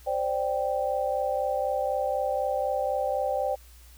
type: chord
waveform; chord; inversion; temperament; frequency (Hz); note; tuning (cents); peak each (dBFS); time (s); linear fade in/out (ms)
sine; C suspended second; none; equal; 523.3 / 587.3 / 784; C5 / D5 / G5; 0 / 0 / 0; -29; 0.06-3.56; 20
effects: added 60 Hz sine -49 dBFS peak until 3.97 s + white hiss -56 dBFS RMS until 3.97 s